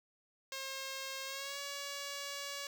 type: tone with pitch glide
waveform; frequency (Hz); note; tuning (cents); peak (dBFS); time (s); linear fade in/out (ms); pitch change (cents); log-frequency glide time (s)
5% pulse; 536 to 564.9; C5 to C#5; +42 to +33; -29; 0.52-2.67; 2; +91; 1.25-1.59
effects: none